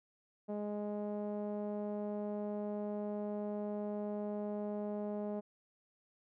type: tone with low-pass filter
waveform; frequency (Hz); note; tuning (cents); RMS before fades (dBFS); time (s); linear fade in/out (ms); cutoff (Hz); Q
sawtooth; 207.7; G#3; 0; -39; 0.48-5.41; 20; 640; 2.3
effects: none